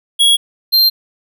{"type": "tone pair in turn", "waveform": "square", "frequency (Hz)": [3322, 4170], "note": ["G#7", "C8"], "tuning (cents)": [0, -7], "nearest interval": "major third", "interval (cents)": 393, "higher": "second", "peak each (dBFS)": -8, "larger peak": "neither", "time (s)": [[0.19, 0.37], [0.72, 0.9]], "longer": "neither", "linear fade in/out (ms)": 20, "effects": []}